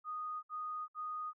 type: tone bursts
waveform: sine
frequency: 1239 Hz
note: D#6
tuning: 8 cents flat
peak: -38 dBFS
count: 3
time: 0.04-1.334 s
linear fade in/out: 50 ms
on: 390 ms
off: 62 ms
effects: none